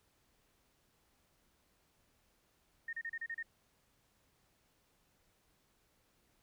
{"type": "tone bursts", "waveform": "sine", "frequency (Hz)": 1841, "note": "A#6", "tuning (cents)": -22, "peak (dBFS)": -38, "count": 7, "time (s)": [2.88, 3.428], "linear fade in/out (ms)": 5, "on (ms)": 50, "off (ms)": 33, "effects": ["pink hiss -74 dBFS RMS until 6.42 s"]}